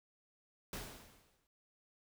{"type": "noise with exponential decay", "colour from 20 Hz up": "pink", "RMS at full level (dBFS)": -42, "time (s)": [0.73, 1.47], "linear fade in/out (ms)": 1, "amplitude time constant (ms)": 160, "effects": []}